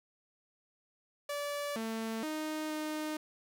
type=tone with pitch steps; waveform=sawtooth; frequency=578 / 223.9 / 309.7 / 307.5 Hz; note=D5 / A3 / D#4 / D#4; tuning=-28 / +30 / -8 / -20 cents; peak=-31 dBFS; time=1.29-3.17 s; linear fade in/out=5 ms; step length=470 ms; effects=none